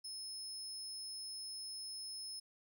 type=tone; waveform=30% pulse; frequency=5200 Hz; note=E8; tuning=24 cents flat; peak=-40 dBFS; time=0.04-2.4 s; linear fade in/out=10 ms; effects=none